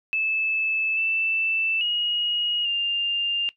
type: tone with pitch steps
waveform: sine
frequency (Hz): 2619 / 2652 / 2885 / 2800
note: E7 / E7 / F#7 / F7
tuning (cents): -12 / +10 / -44 / +4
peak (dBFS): -21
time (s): 0.13-3.49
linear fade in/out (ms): 0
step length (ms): 840
effects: noise-tail reverb RT60 0.1 s tail -17 dB re dry